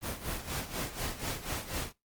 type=noise with tremolo; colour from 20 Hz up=pink; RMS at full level=-34 dBFS; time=0.01-1.93 s; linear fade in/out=50 ms; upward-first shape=sine; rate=4.1 Hz; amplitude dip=75%; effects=noise-tail reverb RT60 0.2 s tail -21 dB re dry + Opus 24 kbps